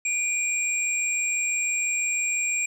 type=tone pair together; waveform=sine; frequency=2384 / 7562 Hz; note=D7 / A#8; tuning=+25 / +24 cents; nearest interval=octave + minor sixth; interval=1999 cents; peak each=-25 dBFS; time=0.05-2.66 s; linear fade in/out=5 ms; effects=tanh soft clip ceiling -16 dBFS + 9-bit